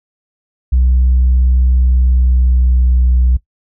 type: tone with pitch glide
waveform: sine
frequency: 63 to 62.13 Hz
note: B1 to B1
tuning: +35 to +11 cents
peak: -6 dBFS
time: 0.72-3.37 s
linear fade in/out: 10 ms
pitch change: -24 cents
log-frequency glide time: 1.79-3.13 s
effects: noise-tail reverb RT60 0.1 s tail -18 dB re dry + tanh soft clip ceiling -5 dBFS